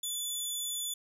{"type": "tone", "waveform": "15% pulse", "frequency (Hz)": 3471, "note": "A7", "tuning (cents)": -24, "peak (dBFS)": -26, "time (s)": [0.03, 0.94], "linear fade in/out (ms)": 5, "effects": ["resampled to 32000 Hz", "10-bit"]}